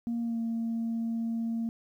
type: tone with pitch glide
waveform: sine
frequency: 234.1 to 228.9 Hz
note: A#3 to A#3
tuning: +8 to -31 cents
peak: -27 dBFS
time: 0.07-1.69 s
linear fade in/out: 0 ms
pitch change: -39 cents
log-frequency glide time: 0.21-0.39 s
effects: tanh soft clip ceiling -26 dBFS + 11-bit